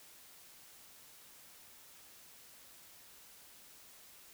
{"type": "silence", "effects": ["white hiss -58 dBFS RMS until 4.33 s"]}